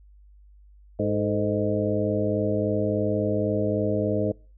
harmonic tone with a mistuned harmonic, 103.6 Hz, G#2, 4 cents flat, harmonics 1 / 2 / 3 / 4 / 5 / 6, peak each -29 / -29 / -29 / -29 / -29 / -29 dBFS, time 0.99-4.32 s, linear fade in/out 5 ms, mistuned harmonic 4, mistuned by +85 cents, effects noise-tail reverb RT60 0.4 s tail -26 dB re dry + added 50 Hz sine -49 dBFS peak until 4.57 s

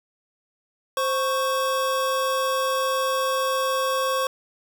square tone pair together, 523.2 / 1108.7 Hz, C5 / C#6, 0 / 0 cents, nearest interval octave + minor second, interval 1300 cents, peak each -25 dBFS, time 0.97-4.27 s, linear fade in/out 2 ms, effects none

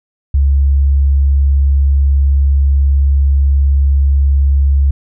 sine tone, 69.3 Hz, C#2, in tune, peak -7 dBFS, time 0.34-4.91 s, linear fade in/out 5 ms, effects none

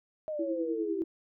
sine exponential sweep, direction down, 632 to 374.3 Hz, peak -32 dBFS, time 0.28-1.02 s, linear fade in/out 0 ms
sine tone with tremolo, 329.6 Hz, E4, in tune, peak -28 dBFS, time 0.39-1.04 s, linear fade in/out 5 ms, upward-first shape triangle, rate 10 Hz, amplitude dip 80%
effects none

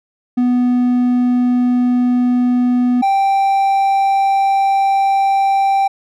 triangle tone pair in turn, 246.9 / 783.9 Hz, B3 / G5, 0 / 0 cents, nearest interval octave + minor sixth, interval 2000 cents, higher second, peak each -9 dBFS, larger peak neither, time 0.37-3.02 / 3.02-5.88 s, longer second, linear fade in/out 10 ms, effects none

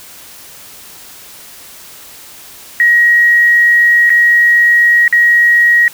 sine tone with dropouts, 1896 Hz, A#6, 29 cents sharp, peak -5 dBFS, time 2.8-5.88 s, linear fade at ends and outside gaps 1 ms, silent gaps 4.095-4.102 / 5.079-5.126 s, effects white hiss -35 dBFS RMS until 5.93 s

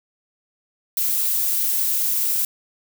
violet noise, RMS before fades -21 dBFS, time 0.97-2.45 s, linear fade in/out 2 ms, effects none

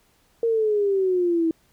sine exponential sweep, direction down, 466.2 to 321.7 Hz, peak -18 dBFS, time 0.43-1.51 s, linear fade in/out 2 ms, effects pink hiss -62 dBFS RMS until 1.72 s

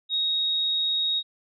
sine tone, 3764 Hz, A#7, 16 cents sharp, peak -22 dBFS, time 0.09-1.23 s, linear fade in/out 50 ms, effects none

